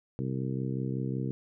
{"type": "harmonic tone", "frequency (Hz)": 65.41, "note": "C2", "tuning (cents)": 0, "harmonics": [2, 3, 4, 5, 6, 7], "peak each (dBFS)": [-32, -36, -38, -40, -42, -43], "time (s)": [0.19, 1.31], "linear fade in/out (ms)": 0, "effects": []}